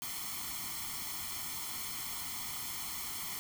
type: noise with comb filter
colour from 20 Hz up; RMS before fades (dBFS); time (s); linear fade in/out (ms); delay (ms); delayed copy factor
white; -40; 0.02-3.39; 0; 0.93; +0.8
effects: none